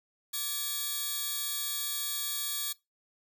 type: tone cluster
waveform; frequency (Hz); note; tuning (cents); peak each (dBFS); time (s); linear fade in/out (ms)
5% pulse; 1161 / 1723 / 3334 / 3800 / 4325; D6 / A6 / G#7 / A#7 / C#8; -20 / -37 / +6 / +33 / -43; -30; 0.33-2.73; 10
effects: noise-tail reverb RT60 0.2 s tail -21 dB re dry